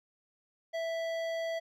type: tone with hard clipping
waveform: sine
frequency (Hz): 659.3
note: E5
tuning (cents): 0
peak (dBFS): -34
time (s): 0.73-1.6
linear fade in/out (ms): 20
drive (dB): 13
effects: none